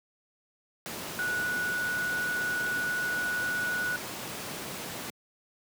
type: tone in noise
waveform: sine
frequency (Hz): 1469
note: F#6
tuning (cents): -13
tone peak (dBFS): -28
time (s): 1.19-3.96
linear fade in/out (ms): 0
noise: pink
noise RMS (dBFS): -37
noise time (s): 0.86-5.1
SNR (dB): +6
effects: high-pass 150 Hz 12 dB/octave